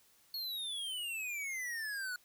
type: exponential sweep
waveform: square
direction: down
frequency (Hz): 4360 to 1444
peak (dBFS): -38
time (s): 0.34-2.16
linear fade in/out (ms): 2
effects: white hiss -67 dBFS RMS until 2.24 s